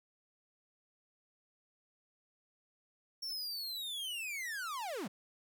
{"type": "linear sweep", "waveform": "45% pulse", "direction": "down", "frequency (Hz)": [5520, 153.6], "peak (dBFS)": -38, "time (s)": [3.22, 5.08], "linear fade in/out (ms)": 10, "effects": []}